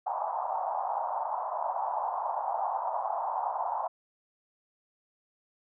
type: band-pass noise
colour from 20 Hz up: white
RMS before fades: -32 dBFS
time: 0.06-3.88 s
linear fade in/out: 10 ms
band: 690 to 970 Hz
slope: 48 dB/octave
effects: none